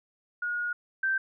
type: tone pair in turn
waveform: sine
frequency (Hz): 1441 / 1560.5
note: F#6 / G6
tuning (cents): -46 / -8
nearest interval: minor second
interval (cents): 138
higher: second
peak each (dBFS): -28 / -24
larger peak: second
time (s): 0.42-0.73 / 1.03-1.18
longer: first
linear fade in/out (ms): 5
effects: none